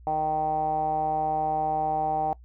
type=tone with low-pass filter; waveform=10% pulse; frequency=155.2 Hz; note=D#3; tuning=4 cents flat; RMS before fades=-26 dBFS; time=0.07-2.33 s; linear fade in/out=0 ms; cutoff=780 Hz; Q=9.5; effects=noise-tail reverb RT60 0.1 s tail -21 dB re dry + added 60 Hz sine -46 dBFS peak until 2.44 s